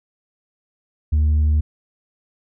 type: tone with tanh clipping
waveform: triangle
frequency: 76 Hz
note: D#2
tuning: 40 cents flat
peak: -14 dBFS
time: 1.12-1.61 s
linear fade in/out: 10 ms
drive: 7 dB
effects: none